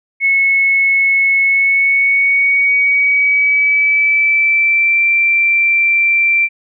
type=tone with pitch glide; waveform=sine; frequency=2194 to 2351 Hz; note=C#7 to D7; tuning=-18 to +1 cents; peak=-9 dBFS; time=0.2-6.49 s; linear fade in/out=50 ms; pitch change=+119 cents; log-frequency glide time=1.44-5.05 s; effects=none